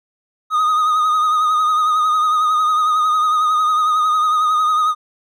triangle tone with vibrato, 1244.5 Hz, D#6, in tune, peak -11 dBFS, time 0.5-4.95 s, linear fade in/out 50 ms, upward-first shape sine, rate 11 Hz, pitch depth 41 cents each way, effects none

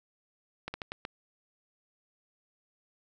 slowing click train, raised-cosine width 0.3 ms, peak -20 dBFS, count 5, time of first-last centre 0.68-1.051 s, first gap 60 ms, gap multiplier 1.3, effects none

